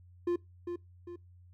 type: tone with echo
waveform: triangle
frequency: 349.2 Hz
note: F4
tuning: in tune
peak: -25 dBFS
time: 0.27-0.36 s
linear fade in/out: 5 ms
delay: 400 ms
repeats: 2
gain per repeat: -7 dB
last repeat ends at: 1.16 s
effects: noise-tail reverb RT60 0.2 s tail -22 dB re dry + added 89 Hz sine -54 dBFS peak until 1.53 s